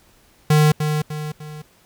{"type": "tone with echo", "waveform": "square", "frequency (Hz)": 151.9, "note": "D#3", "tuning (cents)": -41, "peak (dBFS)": -12, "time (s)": [0.5, 0.72], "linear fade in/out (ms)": 5, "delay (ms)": 300, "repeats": 3, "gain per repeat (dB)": -7, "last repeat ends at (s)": 1.62, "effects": ["pink hiss -55 dBFS RMS until 1.85 s"]}